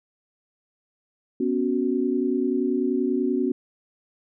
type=chord; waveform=sine; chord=B suspended second; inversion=none; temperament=equal; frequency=246.9 / 277.2 / 370 Hz; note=B3 / C#4 / F#4; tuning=0 / 0 / 0 cents; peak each=-25 dBFS; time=1.4-3.52 s; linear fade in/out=5 ms; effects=none